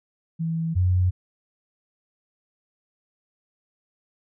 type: tone pair in turn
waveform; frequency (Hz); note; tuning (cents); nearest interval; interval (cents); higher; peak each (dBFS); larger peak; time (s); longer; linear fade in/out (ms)
sine; 163.7 / 91.08; E3 / F#2; -12 / -27; minor seventh; 1015; first; -23 / -17; second; 0.39-0.75 / 0.75-1.11; neither; 20
effects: none